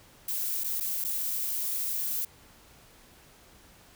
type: noise with dropouts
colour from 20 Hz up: violet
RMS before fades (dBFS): -31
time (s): 0.28-2.25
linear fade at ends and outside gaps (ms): 5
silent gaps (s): 0.637-0.642 / 0.801-0.806 / 1.042-1.047
effects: pink hiss -56 dBFS RMS until 3.95 s